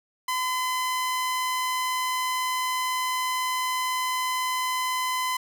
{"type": "tone", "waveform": "sawtooth", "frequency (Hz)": 1018, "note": "C6", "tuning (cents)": -48, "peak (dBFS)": -21, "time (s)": [0.28, 5.37], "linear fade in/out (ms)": 5, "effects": []}